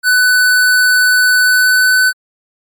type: tone with pitch glide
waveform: square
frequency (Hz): 1497 to 1508.3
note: F#6 to F#6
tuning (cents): +20 to +33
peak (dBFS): -8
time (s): 0.03-2.13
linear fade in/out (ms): 50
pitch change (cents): +13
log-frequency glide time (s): 1.42-2.02
effects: MP3 64 kbps